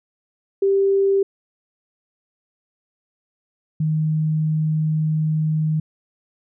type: tone pair in turn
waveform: sine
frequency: 392.6 / 155.8 Hz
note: G4 / D#3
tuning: +3 / +3 cents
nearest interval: octave + major third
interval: 1600 cents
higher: first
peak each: -14 / -17 dBFS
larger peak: first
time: 0.62-1.23 / 3.8-5.8 s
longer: second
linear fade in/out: 5 ms
effects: none